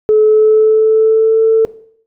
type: tone with pitch glide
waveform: sine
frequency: 429.7 to 445.6 Hz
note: A4 to A4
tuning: -41 to +22 cents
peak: -5 dBFS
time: 0.09-1.65 s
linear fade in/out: 0 ms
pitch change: +63 cents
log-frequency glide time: 0.21-1.42 s
effects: noise-tail reverb RT60 0.6 s tail -18 dB re dry + tanh soft clip ceiling -1 dBFS